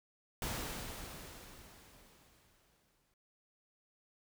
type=noise with exponential decay; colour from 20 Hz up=pink; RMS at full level=-38 dBFS; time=0.42-3.14 s; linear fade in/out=2 ms; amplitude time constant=590 ms; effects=none